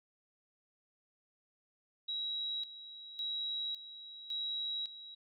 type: tone with tremolo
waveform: sine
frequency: 3863 Hz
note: B7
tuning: 39 cents flat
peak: -35 dBFS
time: 2.08-5.15 s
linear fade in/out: 10 ms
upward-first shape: square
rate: 0.9 Hz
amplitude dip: 75%
effects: none